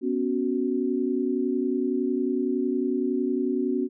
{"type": "chord", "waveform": "sine", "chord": "B suspended second", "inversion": "none", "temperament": "just", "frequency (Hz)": [246.9, 277.8, 370.4], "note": ["B3", "C#4", "F#4"], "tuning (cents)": [0, 4, 2], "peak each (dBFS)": -27, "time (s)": [0.01, 3.89], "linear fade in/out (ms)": 50, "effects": []}